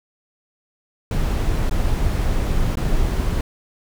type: noise with dropouts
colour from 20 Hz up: brown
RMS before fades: -19 dBFS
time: 1.11-3.41 s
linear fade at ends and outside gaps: 2 ms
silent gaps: 1.696-1.71 / 2.755-2.771 s
effects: none